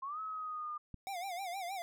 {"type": "linear two-way sweep", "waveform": "sine", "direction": "up then down", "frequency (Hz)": [1046.5, 1292, 1205], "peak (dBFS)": -38, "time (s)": [0.02, 0.78], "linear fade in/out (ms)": 10, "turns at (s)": 0.2}
{"type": "click", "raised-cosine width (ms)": 5, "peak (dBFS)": -33, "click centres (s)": 0.943}
{"type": "tone with vibrato", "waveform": "square", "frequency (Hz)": 740, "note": "F#5", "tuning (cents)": 0, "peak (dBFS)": -39, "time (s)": [1.07, 1.82], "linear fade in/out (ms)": 0, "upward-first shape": "sine", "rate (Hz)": 6.4, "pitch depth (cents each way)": 130}
{"effects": []}